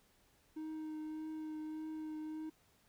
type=tone with vibrato; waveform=triangle; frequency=311.4 Hz; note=D#4; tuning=2 cents sharp; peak=-39 dBFS; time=0.56-2.5 s; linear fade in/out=10 ms; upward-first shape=triangle; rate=1.7 Hz; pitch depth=16 cents each way; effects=pink hiss -71 dBFS RMS until 2.88 s